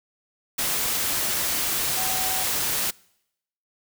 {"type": "tone in noise", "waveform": "sine", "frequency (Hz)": 754, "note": "F#5", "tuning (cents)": 32, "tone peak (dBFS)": -32, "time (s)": [1.97, 2.44], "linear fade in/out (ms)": 10, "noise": "white", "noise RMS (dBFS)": -25, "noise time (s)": [0.58, 2.91], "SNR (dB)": -10, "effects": ["noise-tail reverb RT60 0.8 s tail -25 dB re dry"]}